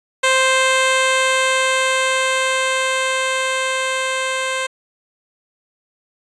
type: tone with level ramp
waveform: 10% pulse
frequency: 523.3 Hz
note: C5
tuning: in tune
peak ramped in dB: -4 to -11 dBFS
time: 0.23-4.67 s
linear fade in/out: 10 ms
effects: resampled to 24000 Hz